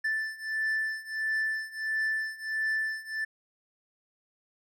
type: beating tone pair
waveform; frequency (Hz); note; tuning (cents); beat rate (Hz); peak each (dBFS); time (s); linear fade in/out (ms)
triangle; 1760 / 1761.5; A6 / A6; 0 / +1; 1.5; -31 / -29; 0.04-3.25; 10
effects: none